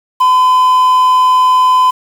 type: tone with quantisation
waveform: triangle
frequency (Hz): 1015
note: B5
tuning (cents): +47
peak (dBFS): -4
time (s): 0.2-1.91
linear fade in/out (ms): 10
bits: 5
effects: none